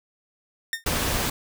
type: tone with exponential decay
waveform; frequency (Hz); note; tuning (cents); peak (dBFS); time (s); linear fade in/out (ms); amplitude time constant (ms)
sawtooth; 1827; A#6; -35; -18; 0.73-0.84; 1; 23
type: noise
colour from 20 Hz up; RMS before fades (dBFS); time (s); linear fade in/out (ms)
pink; -25; 0.86-1.3; 5
effects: none